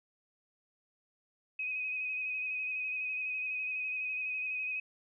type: tone with vibrato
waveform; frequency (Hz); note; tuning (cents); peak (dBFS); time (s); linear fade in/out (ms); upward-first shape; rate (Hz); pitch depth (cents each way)
sine; 2519; D#7; +21; -33; 1.59-4.8; 5; square; 12; 19
effects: none

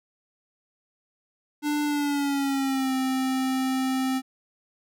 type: tone with pitch glide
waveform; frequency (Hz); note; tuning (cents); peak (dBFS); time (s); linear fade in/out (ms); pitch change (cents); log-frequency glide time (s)
square; 295.6 to 261.8; D4 to C4; +11 to +1; -24; 1.62-4.22; 50; -210; 1.84-2.94
effects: none

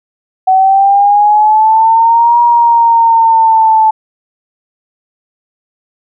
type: linear two-way sweep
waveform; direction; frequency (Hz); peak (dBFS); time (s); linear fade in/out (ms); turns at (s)
sine; up then down; 750 to 952 to 872; -4; 0.47-3.91; 10; 2.4
effects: none

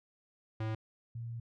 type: tone pair in turn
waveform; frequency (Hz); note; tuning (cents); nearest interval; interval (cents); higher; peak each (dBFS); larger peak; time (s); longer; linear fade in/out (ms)
square / sine; 110 / 116.54; A2 / A#2; 0 / 0; minor second; 100; second; -34 / -38; first; 0.6-0.75 / 1.15-1.4; second; 5
effects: low-pass 3000 Hz 12 dB/octave

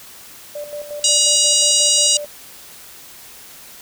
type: tone with tremolo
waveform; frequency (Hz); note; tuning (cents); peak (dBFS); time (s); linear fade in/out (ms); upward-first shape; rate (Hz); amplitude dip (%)
sine; 588; D5; +2; -25; 0.55-2.26; 5; square; 5.6; 60
type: harmonic tone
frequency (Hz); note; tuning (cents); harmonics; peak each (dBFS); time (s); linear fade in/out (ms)
958; A#5; +47; 3 / 4 / 5 / 6 / 7 / 8 / 9; -20 / -20 / -20 / -20 / -20 / -20 / -20; 1.04-2.17; 2
effects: white hiss -40 dBFS RMS until 3.81 s

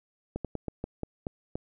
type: slowing click train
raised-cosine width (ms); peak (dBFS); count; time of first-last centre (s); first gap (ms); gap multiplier
2; -19; 8; 0.36-1.555; 87; 1.22
effects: none

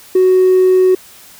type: tone with hard clipping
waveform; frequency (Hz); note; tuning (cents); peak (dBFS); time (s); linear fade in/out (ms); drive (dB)
sine; 371.3; F#4; +6; -7; 0.15-0.95; 5; 1
effects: white hiss -40 dBFS RMS until 1.39 s

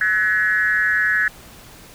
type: tone with frequency modulation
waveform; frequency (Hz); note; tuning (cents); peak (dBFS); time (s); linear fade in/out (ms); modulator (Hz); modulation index
sine; 1697; G#6; +37; -15; 0.01-1.28; 2; 195; 0.99
effects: pink hiss -43 dBFS RMS until 1.94 s

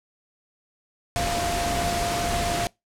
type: tone in noise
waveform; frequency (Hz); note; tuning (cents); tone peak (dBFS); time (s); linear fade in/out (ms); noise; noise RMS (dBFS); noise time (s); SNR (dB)
sine; 695; F5; -9; -26; 1.16-2.67; 0; pink; -27; 1.16-2.67; -2
effects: noise-tail reverb RT60 0.2 s tail -24 dB re dry + low-pass 10000 Hz 12 dB/octave

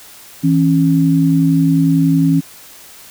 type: tone pair together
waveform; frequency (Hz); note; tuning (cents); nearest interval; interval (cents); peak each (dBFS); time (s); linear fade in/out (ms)
sine; 162.86 / 273.9; E3 / C#4; -21 / -21; major sixth; 900; -12; 0.43-2.41; 20
effects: white hiss -39 dBFS RMS until 3.1 s

